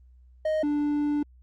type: tone pair in turn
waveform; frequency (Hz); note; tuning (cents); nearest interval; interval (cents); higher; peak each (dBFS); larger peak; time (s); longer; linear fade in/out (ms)
triangle; 622.3 / 293.7; D#5 / D4; 0 / 0; octave + minor second; 1300; first; -21; neither; 0.45-0.63 / 0.63-1.23; second; 5
effects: added 62 Hz sine -51 dBFS peak until 1.42 s + Opus 32 kbps